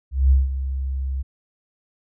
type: tone with ADSR envelope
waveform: sine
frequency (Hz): 66.7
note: C2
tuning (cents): +34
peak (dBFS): -10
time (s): 0.11-1.23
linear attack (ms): 200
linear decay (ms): 170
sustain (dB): -12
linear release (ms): 18
effects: none